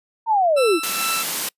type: linear sweep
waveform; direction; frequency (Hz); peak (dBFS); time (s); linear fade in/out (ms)
sine; down; 932.3 to 293.7; -14; 0.26-0.8; 50
type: tone with tremolo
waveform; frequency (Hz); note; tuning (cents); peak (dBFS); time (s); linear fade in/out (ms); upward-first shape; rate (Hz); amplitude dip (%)
20% pulse; 1331; E6; +16; -16; 0.56-1.24; 20; sine; 2.3; 55
type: high-pass noise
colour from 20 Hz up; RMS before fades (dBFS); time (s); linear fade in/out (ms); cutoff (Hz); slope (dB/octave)
white; -24; 0.83-1.49; 5; 150; 48
effects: noise-tail reverb RT60 0.1 s tail -26 dB re dry + resampled to 32000 Hz